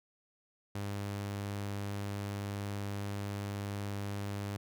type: tone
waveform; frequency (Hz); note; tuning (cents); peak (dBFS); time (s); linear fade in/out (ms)
sawtooth; 100.9; G#2; -49; -32; 0.75-4.57; 5
effects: none